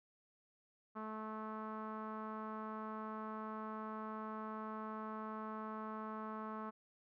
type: tone with low-pass filter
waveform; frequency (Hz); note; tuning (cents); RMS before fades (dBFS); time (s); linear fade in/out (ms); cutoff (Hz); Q
sawtooth; 217.3; A3; -21; -45; 0.95-6.71; 20; 1200; 5.6
effects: none